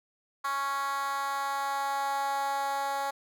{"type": "tone with high-pass filter sweep", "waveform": "10% pulse", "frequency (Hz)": 277.2, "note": "C#4", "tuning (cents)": 0, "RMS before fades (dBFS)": -31, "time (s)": [0.44, 3.11], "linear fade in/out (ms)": 10, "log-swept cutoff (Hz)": [1100, 720], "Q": 4, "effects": []}